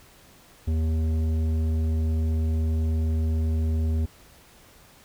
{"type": "tone with tanh clipping", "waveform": "sine", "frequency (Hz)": 79.7, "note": "D#2", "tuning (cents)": 42, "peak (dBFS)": -23, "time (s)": [0.67, 4.06], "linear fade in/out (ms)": 10, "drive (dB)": 11, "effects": ["pink hiss -53 dBFS RMS until 5.04 s"]}